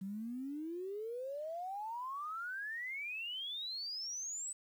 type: exponential sweep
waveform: sine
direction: up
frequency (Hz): 187.1 to 8100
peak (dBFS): -39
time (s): 0.01-4.53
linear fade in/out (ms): 10
effects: 11-bit